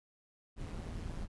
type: noise with amplitude modulation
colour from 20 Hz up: brown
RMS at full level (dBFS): -38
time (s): 0.56-1.28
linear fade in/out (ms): 50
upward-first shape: sine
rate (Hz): 168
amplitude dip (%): 70
effects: resampled to 24000 Hz